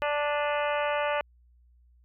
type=harmonic tone with a mistuned harmonic; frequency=293.1 Hz; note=D4; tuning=3 cents flat; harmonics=2 / 3 / 4 / 5 / 6 / 7 / 8 / 9 / 10; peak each=-28 / -32 / -34 / -36 / -38 / -39 / -40 / -41 / -42 dBFS; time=0.02-1.21 s; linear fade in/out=0 ms; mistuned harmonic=8; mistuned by=+77 cents; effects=added 60 Hz sine -57 dBFS peak until 2.04 s